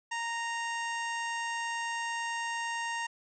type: harmonic tone with a mistuned harmonic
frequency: 929 Hz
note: A#5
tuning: 6 cents flat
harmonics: 1 / 2 / 3 / 4 / 5 / 6 / 7 / 8 / 9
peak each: -35 / -36 / -41 / -52 / -54 / -49 / -48 / -52 / -52 dBFS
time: 0.11-3.07 s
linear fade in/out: 10 ms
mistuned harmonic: 4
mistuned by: -18 cents
effects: none